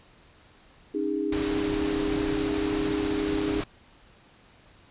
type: chord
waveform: sine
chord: C# suspended second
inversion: none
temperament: equal with one note detuned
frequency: 277.2 / 311.1 / 407.2 Hz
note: C#4 / D#4 / G#4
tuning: 0 / 0 / -34 cents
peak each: -32 / -28 / -29 dBFS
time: 0.94-3.61 s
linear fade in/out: 10 ms
type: noise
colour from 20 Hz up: pink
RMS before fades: -33 dBFS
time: 1.32-3.64 s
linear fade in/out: 5 ms
effects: pink hiss -56 dBFS RMS until 4.9 s + resampled to 8000 Hz